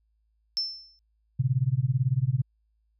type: tone with exponential decay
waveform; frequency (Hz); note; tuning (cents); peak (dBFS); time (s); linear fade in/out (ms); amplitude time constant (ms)
sine; 5320; E8; +15; -22; 0.57-0.99; 0; 91
type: tone with tremolo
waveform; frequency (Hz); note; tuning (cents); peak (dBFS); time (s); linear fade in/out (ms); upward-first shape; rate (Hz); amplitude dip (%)
sine; 128.9; C3; -26; -18; 1.39-2.42; 10; sine; 18; 95
effects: added 54 Hz sine -67 dBFS peak until 2.99 s